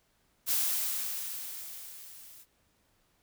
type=noise with level ramp; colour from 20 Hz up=blue; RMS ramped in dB=-27 to -53 dBFS; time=0.46-2.46 s; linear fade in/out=50 ms; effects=pink hiss -71 dBFS RMS until 3.22 s